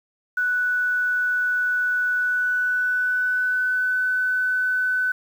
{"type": "tone with pitch glide", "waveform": "sine", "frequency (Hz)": [1482, 1504.4], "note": ["F#6", "F#6"], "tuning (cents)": [2, 28], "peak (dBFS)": -19, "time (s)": [0.37, 5.12], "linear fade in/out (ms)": 5, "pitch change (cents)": 26, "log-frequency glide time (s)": [2.19, 4], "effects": ["8-bit"]}